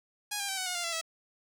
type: tone with pitch steps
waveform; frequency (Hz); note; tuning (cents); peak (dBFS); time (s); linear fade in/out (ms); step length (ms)
5% pulse; 828 / 800.3 / 773.4 / 747.5 / 722.5 / 698.3 / 674.9 / 652.3; G#5 / G5 / G5 / F#5 / F#5 / F5 / E5 / E5; -5 / +36 / -24 / +17 / -41 / 0 / +41 / -18; -20; 0.31-1.014; 10; 88
effects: none